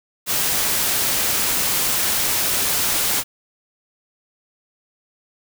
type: noise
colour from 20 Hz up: white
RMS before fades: -20 dBFS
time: 0.26-3.24 s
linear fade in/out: 50 ms
effects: none